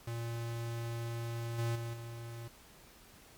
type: tone with level steps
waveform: square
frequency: 116.54 Hz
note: A#2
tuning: in tune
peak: -37 / -32 / -38 / -43 dBFS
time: 0.07-2.48 s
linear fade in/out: 5 ms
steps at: 1.58 / 1.75 / 1.93 s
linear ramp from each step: 10 ms
effects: pink hiss -58 dBFS RMS until 3.37 s + MP3 96 kbps